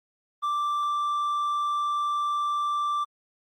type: tone with hard clipping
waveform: sine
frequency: 1174.7 Hz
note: D6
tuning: in tune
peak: -25 dBFS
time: 0.42-3.05 s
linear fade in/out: 20 ms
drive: 3 dB
effects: Opus 24 kbps